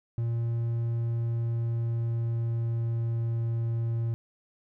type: tone with pitch glide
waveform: triangle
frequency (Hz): 116.54 to 115.47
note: A#2 to A#2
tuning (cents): 0 to -16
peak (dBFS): -24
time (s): 0.18-4.14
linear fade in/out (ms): 0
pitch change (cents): -16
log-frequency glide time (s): 0.85-3.53
effects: none